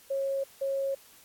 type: tone pair in turn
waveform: sine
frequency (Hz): 546 / 546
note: C#5 / C#5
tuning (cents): -26 / -26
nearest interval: unison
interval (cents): 0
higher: neither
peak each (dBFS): -27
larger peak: neither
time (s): 0.1-0.44 / 0.61-0.95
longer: neither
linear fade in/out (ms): 10
effects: white hiss -56 dBFS RMS until 1.24 s + AAC 64 kbps